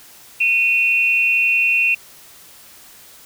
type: tone pair together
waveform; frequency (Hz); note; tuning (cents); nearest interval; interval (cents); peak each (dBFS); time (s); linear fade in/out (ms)
sine; 2489 / 2720; D#7 / F7; 0 / -46; major second; 154; -16; 0.4-1.95; 10
effects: white hiss -44 dBFS RMS until 3.25 s